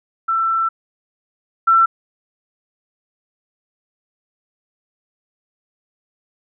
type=tone pair in turn; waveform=sine; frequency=1337 / 1343.3 Hz; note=E6 / E6; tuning=+24 / +32 cents; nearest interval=unison; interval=8 cents; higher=second; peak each=-15 / -9 dBFS; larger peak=second; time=0.28-0.69 / 1.67-1.86 s; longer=first; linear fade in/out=10 ms; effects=none